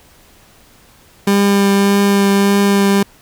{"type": "tone with vibrato", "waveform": "30% pulse", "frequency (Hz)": 199.6, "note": "G3", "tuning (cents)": 32, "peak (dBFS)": -7, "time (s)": [1.27, 3.03], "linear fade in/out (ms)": 5, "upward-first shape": "triangle", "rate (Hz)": 1.7, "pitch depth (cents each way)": 12, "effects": ["pink hiss -47 dBFS RMS until 3.21 s"]}